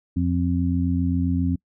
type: harmonic tone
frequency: 87.5 Hz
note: F2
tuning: 4 cents sharp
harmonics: 1 / 2 / 3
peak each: -23 / -25 / -23 dBFS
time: 0.16-1.56 s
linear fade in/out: 10 ms
effects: noise-tail reverb RT60 0.1 s tail -26 dB re dry